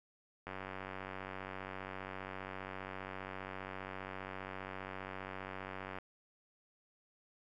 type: click train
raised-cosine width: 0.5 ms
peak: -28 dBFS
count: 525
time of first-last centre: 0.47-5.986 s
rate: 95 Hz
effects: none